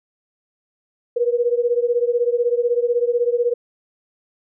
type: beating tone pair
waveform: sine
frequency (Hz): 474.4 / 490.4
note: A#4 / B4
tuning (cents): +30 / -12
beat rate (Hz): 16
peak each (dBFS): -18 / -20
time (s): 1.16-3.54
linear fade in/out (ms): 10
effects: none